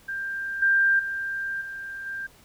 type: tone with level steps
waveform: sine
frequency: 1587 Hz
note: G6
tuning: 21 cents sharp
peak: -28 / -17 / -27 / -33 / -30 dBFS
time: 0.08-2.27 s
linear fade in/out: 10 ms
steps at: 0.62 / 0.99 / 1.61 / 2.06 s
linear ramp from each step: 5 ms
effects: pink hiss -55 dBFS RMS until 2.44 s